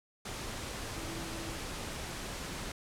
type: tone in noise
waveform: sine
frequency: 329.6 Hz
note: E4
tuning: in tune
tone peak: -45 dBFS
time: 0.96-1.57 s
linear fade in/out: 5 ms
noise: pink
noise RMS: -40 dBFS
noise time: 0.25-2.72 s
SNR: -8 dB
effects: low-pass 10000 Hz 12 dB/octave